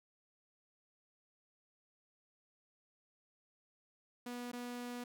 sawtooth tone with dropouts, 243.7 Hz, B3, 23 cents flat, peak -38 dBFS, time 4.26-5.04 s, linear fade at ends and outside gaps 5 ms, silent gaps 4.517-4.531 s, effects none

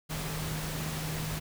sine tone in noise, 156.2 Hz, D#3, 7 cents sharp, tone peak -35 dBFS, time 0.09-1.4 s, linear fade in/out 20 ms, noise pink, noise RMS -37 dBFS, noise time 0.09-1.4 s, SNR -1 dB, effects none

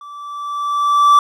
triangle tone with level ramp, 1162 Hz, D6, 19 cents flat, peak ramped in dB -31 to -3 dBFS, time 0.01-1.19 s, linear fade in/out 2 ms, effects none

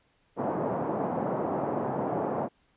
white band-pass noise, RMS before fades -30 dBFS, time 0.36-2.49 s, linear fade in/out 50 ms, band 130 to 840 Hz, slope 24 dB/octave, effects pink hiss -68 dBFS RMS until 2.76 s + resampled to 8000 Hz

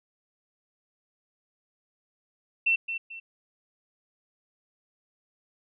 sine tone with echo, 2695 Hz, E7, 38 cents sharp, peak -20 dBFS, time 2.66-2.76 s, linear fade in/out 10 ms, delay 220 ms, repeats 2, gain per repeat -9 dB, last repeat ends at 3.2 s, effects none

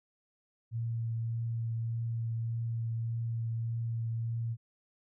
sine tone with vibrato, 115 Hz, A#2, 23 cents flat, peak -31 dBFS, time 0.71-4.57 s, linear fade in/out 50 ms, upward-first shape triangle, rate 1.7 Hz, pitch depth 14 cents each way, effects none

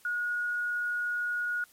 sine tone, 1447 Hz, F#6, 39 cents flat, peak -28 dBFS, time 0.05-1.64 s, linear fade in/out 2 ms, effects white hiss -60 dBFS RMS until 1.72 s + MP3 64 kbps

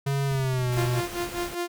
square tone with pitch glide, 138.59 to 123.47 Hz, C#3 to B2, 0 to 0 cents, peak -24 dBFS, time 0.06-1.01 s, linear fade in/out 10 ms, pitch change -200 cents, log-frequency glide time 0.26-0.71 s
clicks, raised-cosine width 5 ms, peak -29 dBFS, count 12, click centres 0.317 / 0.352 / 0.398 / 0.444 / 0.536 / 0.59 / 0.624 / 0.67 / 0.701 / 0.772 / 0.825 / 0.858 s
pink noise, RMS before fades -38 dBFS, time 0.72-1.55 s, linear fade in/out 5 ms
sawtooth tone with tremolo, 349.2 Hz, F4, in tune, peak -22 dBFS, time 0.76-1.68 s, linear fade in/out 20 ms, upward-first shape sine, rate 5 Hz, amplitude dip 85%
effects none

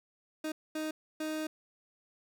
30% pulse tone bursts at uneven times, 311.1 Hz, D#4, in tune, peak -31 dBFS, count 3, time 0.44-0.52 / 0.75-0.91 / 1.2-1.47 s, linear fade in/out 5 ms, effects none

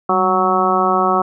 harmonic tone with a mistuned harmonic, 185.6 Hz, F#3, 6 cents sharp, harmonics 1 / 2 / 3 / 4 / 5 / 6 / 7, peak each -23 / -20 / -24 / -18 / -24 / -18 / -19 dBFS, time 0.09-1.22 s, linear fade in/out 5 ms, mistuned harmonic 1, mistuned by +74 cents, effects none

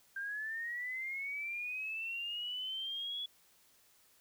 sine linear sweep, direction up, 1576 to 3400 Hz, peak -37 dBFS, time 0.16-3.26 s, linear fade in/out 5 ms, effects white hiss -67 dBFS RMS until 4.2 s

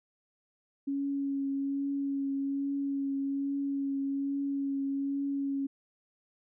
sine tone with vibrato, 277.2 Hz, C#4, in tune, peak -29 dBFS, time 0.87-5.67 s, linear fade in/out 10 ms, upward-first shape triangle, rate 1.2 Hz, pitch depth 17 cents each way, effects none

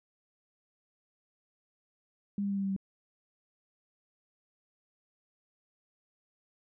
sine tone with pitch steps, 201.7 / 199.96 / 198.23 / 196.52 / 194.83 / 193.15 Hz, G3 / G3 / G3 / G3 / G3 / G3, +50 / +35 / +20 / +5 / -10 / -25 cents, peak -29 dBFS, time 2.38-2.764 s, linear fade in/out 2 ms, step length 64 ms, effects none

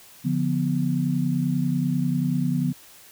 sine chord, B diminished, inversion first, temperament equal with one note detuned, 144.39 / 174.61 / 246.9 Hz, D3 / F3 / B3, -29 / 0 / 0 cents, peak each -25 dBFS, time 0.24-2.73 s, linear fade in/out 20 ms, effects white hiss -49 dBFS RMS until 3.11 s

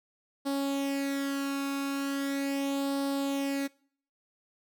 sawtooth tone with flanger, 277.2 Hz, C#4, in tune, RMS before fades -31 dBFS, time 0.45-3.68 s, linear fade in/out 20 ms, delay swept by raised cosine 0.22 to 0.78 ms, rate 0.39 Hz, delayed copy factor +0.6, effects noise-tail reverb RT60 0.5 s tail -22 dB re dry

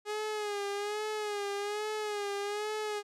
sawtooth tone with vibrato, 415.3 Hz, G#4, in tune, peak -29 dBFS, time 0.05-3.03 s, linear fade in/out 50 ms, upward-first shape sine, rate 1.2 Hz, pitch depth 58 cents each way, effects low-pass 9000 Hz 12 dB/octave

